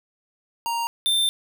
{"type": "tone pair in turn", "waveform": "square", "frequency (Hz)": [932.3, 3579], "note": ["A#5", "A7"], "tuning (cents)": [0, 29], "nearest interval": "octave + major seventh", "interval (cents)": 2329, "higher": "second", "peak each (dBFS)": [-24, -19], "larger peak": "second", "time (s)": [[0.66, 0.87], [1.06, 1.29]], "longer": "second", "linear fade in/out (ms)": 0, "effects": []}